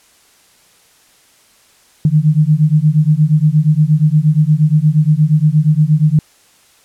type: beating tone pair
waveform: sine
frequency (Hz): 148.9 / 157.4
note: D3 / D#3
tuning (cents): +24 / +20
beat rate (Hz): 8.5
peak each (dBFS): -11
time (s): 2.05-6.19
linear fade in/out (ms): 2
effects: white hiss -50 dBFS RMS until 6.84 s + low-pass 11000 Hz 12 dB/octave